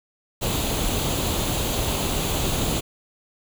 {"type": "noise with comb filter", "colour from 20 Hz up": "pink", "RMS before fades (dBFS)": -24, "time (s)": [0.41, 2.81], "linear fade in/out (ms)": 20, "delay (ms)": 0.28, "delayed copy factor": 0.55, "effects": []}